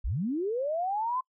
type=linear sweep; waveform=sine; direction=up; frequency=32.7 to 1046.5 Hz; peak=-27 dBFS; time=0.04-1.21 s; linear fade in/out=10 ms; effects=noise-tail reverb RT60 0.1 s tail -25 dB re dry